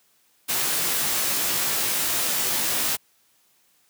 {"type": "noise with comb filter", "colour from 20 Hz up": "white", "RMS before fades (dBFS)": -24, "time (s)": [0.48, 2.97], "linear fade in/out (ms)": 20, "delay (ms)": 17, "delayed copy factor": -0.7, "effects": ["white hiss -63 dBFS RMS until 3.89 s", "high-pass 100 Hz 12 dB/octave"]}